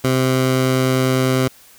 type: tone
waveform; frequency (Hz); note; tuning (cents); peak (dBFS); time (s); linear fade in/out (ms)
15% pulse; 130; C3; -11; -8; 0.04-1.48; 5
effects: white hiss -47 dBFS RMS until 1.78 s